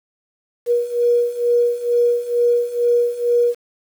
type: beating tone pair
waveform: sine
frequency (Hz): 477.9 / 480.1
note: A#4 / B4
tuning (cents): +43 / -49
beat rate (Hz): 2.2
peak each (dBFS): -19 / -16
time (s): 0.66-3.55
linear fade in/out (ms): 50
effects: 7-bit